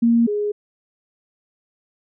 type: tone pair in turn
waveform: sine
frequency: 233.1 / 415.3 Hz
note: A#3 / G#4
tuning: 0 / 0 cents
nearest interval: minor seventh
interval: 1000 cents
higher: second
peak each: -12 / -19 dBFS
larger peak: first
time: 0.02-0.27 / 0.27-0.52 s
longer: neither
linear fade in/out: 10 ms
effects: none